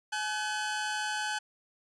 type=tone pair together; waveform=sawtooth; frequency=848 / 1517.5 Hz; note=G#5 / F#6; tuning=+36 / +43 cents; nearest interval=minor seventh; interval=1007 cents; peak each=-30 / -30 dBFS; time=0.12-1.39 s; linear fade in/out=10 ms; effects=resampled to 22050 Hz